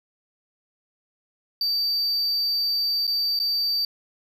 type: tone with dropouts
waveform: triangle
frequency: 4633 Hz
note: D8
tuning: 24 cents flat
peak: -20 dBFS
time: 1.61-3.85 s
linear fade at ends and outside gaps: 2 ms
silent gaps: 3.069-3.076 / 3.391-3.399 s
effects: none